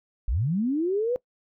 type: linear sweep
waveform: sine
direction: up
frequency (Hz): 41.2 to 510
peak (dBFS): -22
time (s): 0.28-1.16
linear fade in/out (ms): 0
effects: noise-tail reverb RT60 0.1 s tail -22 dB re dry